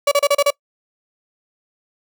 35% pulse tone bursts, 571 Hz, D5, 49 cents flat, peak -10 dBFS, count 6, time 0.07-0.505 s, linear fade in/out 5 ms, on 45 ms, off 33 ms, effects noise-tail reverb RT60 0.1 s tail -23 dB re dry

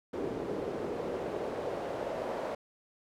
pink noise with band-pass filter sweep, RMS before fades -36 dBFS, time 0.13-2.55 s, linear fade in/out 5 ms, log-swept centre 370 to 610 Hz, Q 2.3, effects none

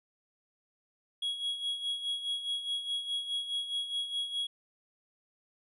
triangle tone with tremolo, 3322 Hz, G#7, in tune, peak -28 dBFS, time 1.22-4.47 s, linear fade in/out 5 ms, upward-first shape sine, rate 4.8 Hz, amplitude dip 65%, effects resampled to 24000 Hz

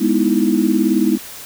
sine chord, E major seventh, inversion first, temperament equal, 207.7 / 246.9 / 311.1 / 329.6 Hz, G#3 / B3 / D#4 / E4, 0 / 0 / 0 / 0 cents, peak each -18 dBFS, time 0-1.18 s, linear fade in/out 20 ms, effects white hiss -34 dBFS RMS until 1.45 s

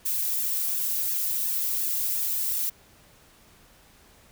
violet noise with flanger, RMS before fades -27 dBFS, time 0.05-2.7 s, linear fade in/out 10 ms, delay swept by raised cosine 1.1 to 2.8 ms, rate 2.8 Hz, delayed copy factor +0.65, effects pink hiss -56 dBFS RMS until 4.31 s

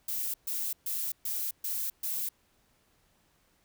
violet noise bursts, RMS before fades -33 dBFS, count 6, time 0.08-2.29 s, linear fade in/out 5 ms, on 260 ms, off 130 ms, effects pink hiss -69 dBFS RMS until 3.64 s

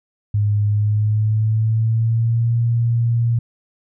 sine tone with pitch glide, 103.83 to 117.22 Hz, G#2 to A#2, 0 to +10 cents, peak -14 dBFS, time 0.34-3.39 s, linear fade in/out 5 ms, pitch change +210 cents, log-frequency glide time 0.67-2.55 s, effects none

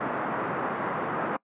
white band-pass noise, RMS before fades -30 dBFS, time 0-1.37 s, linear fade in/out 10 ms, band 130 to 1400 Hz, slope 24 dB/octave, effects noise-tail reverb RT60 0.1 s tail -24 dB re dry + resampled to 8000 Hz

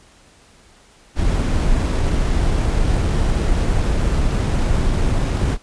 brown noise with sample-and-hold, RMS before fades -17 dBFS, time 1.15-5.58 s, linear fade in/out 50 ms, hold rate 8820 Hz, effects pink hiss -50 dBFS RMS until 5.62 s + resampled to 22050 Hz

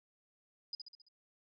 sine tone with echo, 4963 Hz, D#8, 5 cents flat, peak -38 dBFS, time 0.73-0.75 s, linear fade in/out 2 ms, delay 67 ms, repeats 5, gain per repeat -5 dB, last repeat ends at 1.085 s, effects none

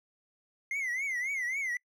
triangle tone with vibrato, 2082 Hz, C7, 9 cents flat, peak -29 dBFS, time 0.71-1.77 s, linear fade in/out 2 ms, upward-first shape triangle, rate 3.7 Hz, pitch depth 170 cents each way, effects noise-tail reverb RT60 0.1 s tail -26 dB re dry

